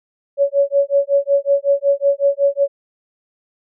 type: tone with tremolo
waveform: sine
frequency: 561 Hz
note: C#5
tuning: 21 cents sharp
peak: -9 dBFS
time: 0.37-2.68 s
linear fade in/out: 50 ms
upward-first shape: sine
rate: 5.4 Hz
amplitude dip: 100%
effects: none